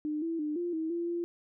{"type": "tone with pitch steps", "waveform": "sine", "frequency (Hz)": [302.3, 330.4, 300.8, 348.4, 320.1, 341.7, 343.8], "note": ["D#4", "E4", "D4", "F4", "D#4", "F4", "F4"], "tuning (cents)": [-50, 4, 42, -4, 49, -38, -27], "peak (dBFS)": -30, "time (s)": [0.05, 1.24], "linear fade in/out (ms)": 0, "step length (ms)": 170, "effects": []}